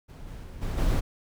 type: noise with level steps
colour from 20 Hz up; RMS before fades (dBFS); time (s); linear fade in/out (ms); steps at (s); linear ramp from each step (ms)
brown; -42 / -39 / -41 / -30 / -24; 0.08-1.01; 20; 0.26 / 0.42 / 0.61 / 0.77; 20
effects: none